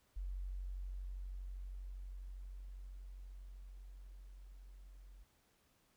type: tone with level ramp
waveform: sine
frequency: 46.25 Hz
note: F#1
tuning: in tune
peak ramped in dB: -39 to -54 dBFS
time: 0.16-5.24 s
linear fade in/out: 10 ms
effects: pink hiss -74 dBFS RMS until 5.96 s